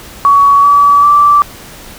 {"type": "tone with pitch steps", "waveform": "sine", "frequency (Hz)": [1126, 1145.7, 1165.7], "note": ["C#6", "D6", "D6"], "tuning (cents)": [27, -43, -13], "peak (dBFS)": -3, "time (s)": [0.25, 1.42], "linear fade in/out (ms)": 0, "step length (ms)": 390, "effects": ["pink hiss -32 dBFS RMS until 1.98 s"]}